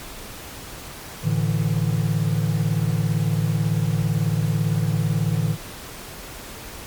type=chord; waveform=triangle; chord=A suspended fourth; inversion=none; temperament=equal; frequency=110 / 146.83 / 164.81 Hz; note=A2 / D3 / E3; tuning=0 / 0 / 0 cents; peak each=-21 dBFS; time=1.22-5.57 s; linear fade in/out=50 ms; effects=pink hiss -37 dBFS RMS until 6.86 s + MP3 96 kbps